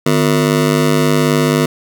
25% pulse ring-modulated tone, 202.8 Hz, G#3, 41 cents flat, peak -4 dBFS, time 0.06-1.66 s, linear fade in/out 5 ms, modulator 49.5 Hz, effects none

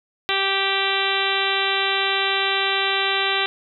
harmonic tone, 390.5 Hz, G4, 7 cents flat, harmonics 1 / 2 / 3 / 4 / 5 / 6 / 7 / 8 / 9 / 10, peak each -28 / -28 / -28 / -28 / -28 / -28 / -28 / -28 / -28 / -28 dBFS, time 0.29-3.46 s, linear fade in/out 0 ms, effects none

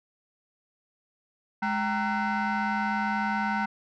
sine tone with frequency modulation, 359.3 Hz, F4, 49 cents sharp, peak -22 dBFS, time 1.62-3.66 s, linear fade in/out 10 ms, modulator 569 Hz, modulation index 2.4, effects tanh soft clip ceiling -24 dBFS

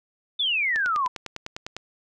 sine exponential sweep, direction down, 3600 to 973 Hz, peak -21 dBFS, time 0.39-1.08 s, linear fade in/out 10 ms
click train, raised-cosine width 0.2 ms, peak -16 dBFS, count 11, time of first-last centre 0.76-1.766 s, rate 9.94 Hz
effects none

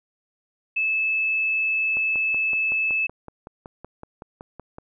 sine tone, 2612 Hz, E7, 17 cents flat, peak -20 dBFS, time 0.76-3.07 s, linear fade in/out 10 ms
click train, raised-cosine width 1 ms, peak -24 dBFS, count 16, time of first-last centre 1.97-4.784 s, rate 5.33 Hz
effects none

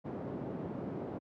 pink band-pass noise, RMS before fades -40 dBFS, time 0.04-1.19 s, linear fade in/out 20 ms, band 150 to 520 Hz, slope 12 dB/octave, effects high-pass 80 Hz 12 dB/octave

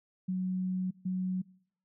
sine tone bursts at uneven times, 185 Hz, F#3, in tune, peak -29 dBFS, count 2, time 0.28-0.91 / 1.05-1.42 s, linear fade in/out 10 ms, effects noise-tail reverb RT60 0.7 s tail -24 dB re dry

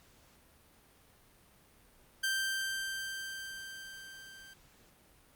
sawtooth tone with level ramp, 1568 Hz, G6, in tune, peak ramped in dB -26 to -48 dBFS, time 2.23-4.54 s, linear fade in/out 10 ms, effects pink hiss -63 dBFS RMS until 5.35 s + Opus 48 kbps

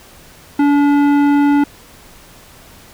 sine tone with tanh clipping, 287 Hz, D4, 40 cents flat, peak -11 dBFS, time 0.59-1.64 s, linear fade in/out 5 ms, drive 14 dB, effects pink hiss -42 dBFS RMS until 2.93 s

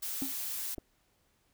blue noise, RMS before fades -37 dBFS, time 0.02-0.75 s, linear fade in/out 10 ms
triangle tone with exponential decay, 270 Hz, C#4, 45 cents flat, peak -27 dBFS, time 0.22-0.35 s, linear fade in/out 0 ms, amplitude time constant 28 ms
clicks, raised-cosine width 2 ms, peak -29 dBFS, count 2, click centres 0.781 / 0.784 s
effects pink hiss -72 dBFS RMS until 1.53 s

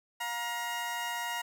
20% pulse tone pair together, 709.4 / 947 Hz, F5 / A#5, +27 / +27 cents, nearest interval perfect fourth, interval 500 cents, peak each -35 / -29 dBFS, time 0.2-1.42 s, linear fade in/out 10 ms, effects none

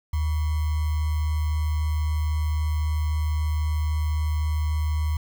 sine tone with sample-and-hold, 76.9 Hz, D#2, 20 cents flat, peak -21 dBFS, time 0.13-5.17 s, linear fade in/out 5 ms, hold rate 1050 Hz, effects none

